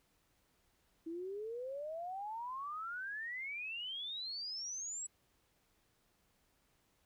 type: exponential sweep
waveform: sine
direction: up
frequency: 320 to 7880 Hz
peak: -40 dBFS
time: 1.06-5.07 s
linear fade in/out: 10 ms
effects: pink hiss -75 dBFS RMS until 7.05 s